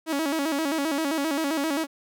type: tone with vibrato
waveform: sawtooth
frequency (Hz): 300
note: D4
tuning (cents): +37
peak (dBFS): -20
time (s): 0.06-1.87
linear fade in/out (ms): 50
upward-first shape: square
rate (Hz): 7.6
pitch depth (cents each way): 120
effects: none